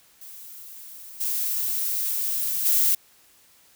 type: noise with level steps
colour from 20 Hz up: violet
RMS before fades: -42 / -26 / -20 dBFS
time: 0.21-2.95 s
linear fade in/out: 5 ms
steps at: 1.2 / 2.65 s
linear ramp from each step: 10 ms
effects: white hiss -57 dBFS RMS until 3.75 s